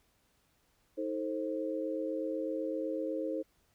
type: chord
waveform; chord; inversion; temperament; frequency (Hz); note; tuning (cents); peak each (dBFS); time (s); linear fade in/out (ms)
sine; A diminished; second; just; 316.8 / 440 / 528; Eb4 / A4 / C5; +31 / 0 / +16; -36 / -39 / -36; 0.97-3.43; 20
effects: pink hiss -72 dBFS RMS until 3.74 s